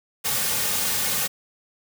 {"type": "noise with comb filter", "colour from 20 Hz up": "white", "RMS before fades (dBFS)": -24, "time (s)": [0.24, 1.28], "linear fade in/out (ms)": 20, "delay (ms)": 3, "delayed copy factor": -0.65, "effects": []}